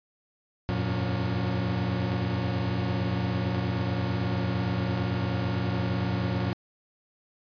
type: tone cluster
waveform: 45% pulse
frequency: 90.3 / 99.3 / 116.9 / 181.3 / 280.6 Hz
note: F#2 / G2 / A#2 / F#3 / C#4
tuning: -42 / +23 / +5 / -35 / +21 cents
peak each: -34 / -38 / -29 / -31 / -37 dBFS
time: 0.69-6.53 s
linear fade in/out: 0 ms
effects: resampled to 11025 Hz